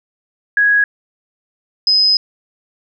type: tone pair in turn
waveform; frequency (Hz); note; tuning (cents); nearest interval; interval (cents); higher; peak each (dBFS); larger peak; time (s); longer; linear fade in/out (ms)
sine; 1661.2 / 5050; G#6 / D#8; 0 / +25; octave + perfect fifth; 1925; second; -9; neither; 0.57-0.84 / 1.87-2.17; second; 2
effects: none